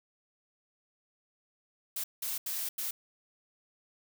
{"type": "noise bursts at uneven times", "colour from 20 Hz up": "blue", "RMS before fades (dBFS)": -35, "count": 4, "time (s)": [[1.96, 2.04], [2.22, 2.38], [2.46, 2.69], [2.78, 2.91]], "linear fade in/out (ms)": 5, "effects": []}